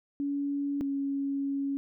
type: tone pair in turn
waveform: sine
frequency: 283 / 277.5 Hz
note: C#4 / C#4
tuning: +36 / +2 cents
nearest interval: unison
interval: 34 cents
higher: first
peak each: -28 dBFS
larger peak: neither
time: 0.2-0.81 / 0.81-1.77 s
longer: second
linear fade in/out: 0 ms
effects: none